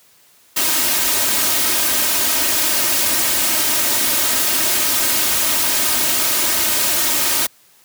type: noise with comb filter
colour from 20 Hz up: white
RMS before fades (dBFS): -17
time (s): 0.56-7.47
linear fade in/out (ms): 10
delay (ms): 3.2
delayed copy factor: +0.6
effects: white hiss -52 dBFS RMS until 7.84 s + high-pass 80 Hz 12 dB/octave

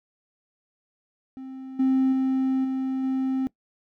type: tone with level steps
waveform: triangle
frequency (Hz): 263.3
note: C4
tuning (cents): +11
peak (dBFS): -33 / -15 / -18 / -22 / -20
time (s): 1.37-3.47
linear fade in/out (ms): 0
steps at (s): 1.79 / 2.12 / 2.64 / 3.03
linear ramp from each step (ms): 10
effects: noise-tail reverb RT60 0.1 s tail -21 dB re dry + tanh soft clip ceiling -13 dBFS

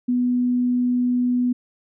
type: tone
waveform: sine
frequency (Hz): 246.9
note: B3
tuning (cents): 0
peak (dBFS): -17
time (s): 0.08-1.53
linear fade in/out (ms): 10
effects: none

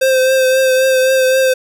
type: tone with vibrato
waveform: square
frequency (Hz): 522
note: C5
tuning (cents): -4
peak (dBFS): -10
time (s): 0.01-1.54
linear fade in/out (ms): 10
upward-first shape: triangle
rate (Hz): 3.8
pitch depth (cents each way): 28
effects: none

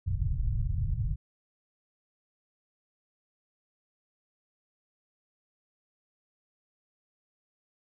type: low-pass noise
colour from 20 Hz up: pink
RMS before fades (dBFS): -29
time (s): 0.06-1.16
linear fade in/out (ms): 20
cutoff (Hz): 140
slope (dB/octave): 48
effects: none

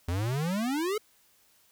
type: exponential sweep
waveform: square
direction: up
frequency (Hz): 82.3 to 443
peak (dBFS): -28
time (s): 0.08-0.98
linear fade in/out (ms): 5
effects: white hiss -64 dBFS RMS until 1.71 s

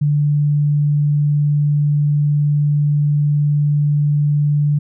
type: tone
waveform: sine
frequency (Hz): 146.83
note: D3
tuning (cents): 0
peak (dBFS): -12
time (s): 0.01-4.79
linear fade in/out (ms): 10
effects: none

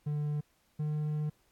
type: tone pair in turn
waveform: triangle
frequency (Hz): 148.4 / 151.26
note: D3 / D#3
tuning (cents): +18 / -49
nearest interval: unison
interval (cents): 33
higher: second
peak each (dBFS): -28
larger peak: neither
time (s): 0.06-0.41 / 0.79-1.3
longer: second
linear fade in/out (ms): 10
effects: pink hiss -71 dBFS RMS until 1.51 s + AAC 64 kbps

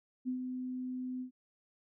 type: tone with ADSR envelope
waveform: sine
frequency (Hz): 254.1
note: B3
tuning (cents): +49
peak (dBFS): -31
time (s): 0.25-1.31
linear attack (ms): 31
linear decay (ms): 100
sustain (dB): -5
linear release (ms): 100
effects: none

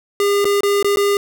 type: tone with dropouts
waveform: square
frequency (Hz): 404.3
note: G#4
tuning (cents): -46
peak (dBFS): -14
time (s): 0.2-1.17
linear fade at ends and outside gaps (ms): 1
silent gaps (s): 0.445-0.453 / 0.607-0.633 / 0.827-0.845 / 0.96-0.971
effects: none

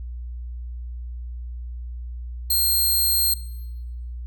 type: tone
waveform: 5% pulse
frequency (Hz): 4215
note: C8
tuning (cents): +12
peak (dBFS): -11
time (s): 2.5-3.34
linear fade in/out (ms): 5
effects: noise-tail reverb RT60 1.0 s tail -18 dB re dry + added 60 Hz sine -30 dBFS peak until 4.26 s

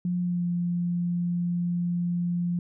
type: tone with pitch glide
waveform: sine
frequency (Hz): 177.7 to 174.45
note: F3 to F3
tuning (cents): +30 to -2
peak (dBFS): -24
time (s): 0.05-2.59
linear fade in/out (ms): 2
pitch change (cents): -32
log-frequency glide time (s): 0.21-0.45
effects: none

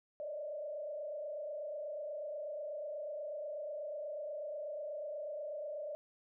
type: tone with frequency modulation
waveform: sine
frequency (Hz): 596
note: D5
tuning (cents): +25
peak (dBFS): -39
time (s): 0.2-5.95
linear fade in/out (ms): 0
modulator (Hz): 28.2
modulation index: 1.1
effects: none

